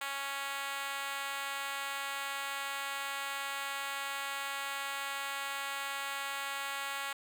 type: tone with high-pass filter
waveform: 5% pulse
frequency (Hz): 277.2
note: C#4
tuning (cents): 0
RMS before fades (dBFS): -38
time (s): 0.01-7.13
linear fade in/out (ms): 5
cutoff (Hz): 910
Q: 1.2
effects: none